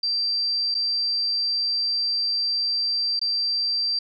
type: tone with dropouts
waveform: sine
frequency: 4699 Hz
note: D8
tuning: in tune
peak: -21 dBFS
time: 0.03-3.99 s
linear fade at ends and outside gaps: 5 ms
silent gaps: 0.744-0.749 / 3.194-3.214 s
effects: none